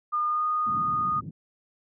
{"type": "tone with pitch glide", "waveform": "sine", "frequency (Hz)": [1214, 1232.4], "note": ["D#6", "D#6"], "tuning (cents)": [-43, -17], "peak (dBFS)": -23, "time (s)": [0.12, 1.21], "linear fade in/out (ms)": 20, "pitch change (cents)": 26, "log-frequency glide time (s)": [0.26, 0.45]}
{"type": "band-pass noise", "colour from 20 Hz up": "pink", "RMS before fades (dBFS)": -39, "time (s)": [0.66, 1.31], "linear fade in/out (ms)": 5, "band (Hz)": [110, 240], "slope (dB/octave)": 24}
{"effects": []}